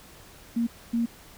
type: tone bursts at uneven times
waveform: sine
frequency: 233.1 Hz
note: A#3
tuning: in tune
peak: -22 dBFS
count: 2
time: 0.56-0.67 / 0.93-1.06 s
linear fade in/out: 10 ms
effects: pink hiss -50 dBFS RMS until 1.37 s